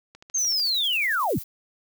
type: click train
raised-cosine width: 0.2 ms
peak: -28 dBFS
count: 9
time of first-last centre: 0.15-0.747 s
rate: 13.4 Hz
type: linear sweep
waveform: sine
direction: down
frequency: 6480 to 55 Hz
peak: -21 dBFS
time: 0.34-1.39 s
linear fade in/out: 10 ms
type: noise with tremolo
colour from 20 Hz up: violet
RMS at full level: -37 dBFS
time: 0.38-1.44 s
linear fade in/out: 5 ms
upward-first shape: square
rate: 11 Hz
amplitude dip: 40%
effects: none